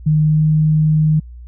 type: tone with pitch glide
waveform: sine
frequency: 153.6 to 154.85 Hz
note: D#3 to D#3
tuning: -22 to -8 cents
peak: -10 dBFS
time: 0.06-1.2 s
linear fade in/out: 10 ms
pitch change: +14 cents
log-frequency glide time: 0.27-0.42 s
effects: added 60 Hz sine -32 dBFS peak until 1.47 s